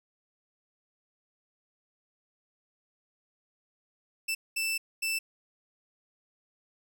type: tone bursts at uneven times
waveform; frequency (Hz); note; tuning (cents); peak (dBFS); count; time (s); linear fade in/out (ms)
sawtooth; 2655; E7; +12; -25; 3; 4.28-4.35 / 4.56-4.78 / 5.02-5.19; 10
effects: none